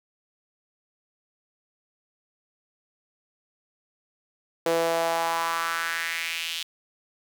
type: tone with high-pass filter sweep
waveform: sawtooth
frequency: 166.1 Hz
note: E3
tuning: 13 cents sharp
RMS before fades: -27 dBFS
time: 4.66-6.63 s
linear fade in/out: 2 ms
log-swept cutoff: 460 to 3300 Hz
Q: 3.1
effects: none